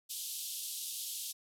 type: band-pass noise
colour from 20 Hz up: white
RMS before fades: -41 dBFS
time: 0.09-1.33 s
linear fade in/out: 20 ms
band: 3000 to 14000 Hz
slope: 48 dB/octave
effects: none